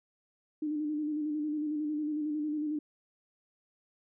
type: tone with vibrato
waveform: sine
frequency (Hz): 301.6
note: D4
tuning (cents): +46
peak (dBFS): -30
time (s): 0.62-2.79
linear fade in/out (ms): 5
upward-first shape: square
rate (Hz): 11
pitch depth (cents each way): 33
effects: none